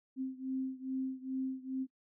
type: beating tone pair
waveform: sine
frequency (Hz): 261.6 / 264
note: C4 / C4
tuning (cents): 0 / +16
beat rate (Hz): 2.4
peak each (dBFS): -37 / -39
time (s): 0.16-1.87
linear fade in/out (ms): 50
effects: noise-tail reverb RT60 0.1 s tail -18 dB re dry